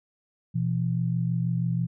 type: tone pair together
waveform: sine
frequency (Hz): 122.89 / 169.1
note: B2 / E3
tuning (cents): -8 / +44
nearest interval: tritone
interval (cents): 552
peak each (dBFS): -26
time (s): 0.54-1.87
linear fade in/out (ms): 20
effects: none